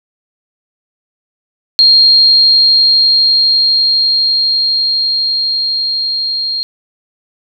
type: tone with level ramp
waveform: sine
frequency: 4224 Hz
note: C8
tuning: 16 cents sharp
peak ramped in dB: -3 to -14 dBFS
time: 1.79-6.63 s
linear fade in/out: 0 ms
effects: none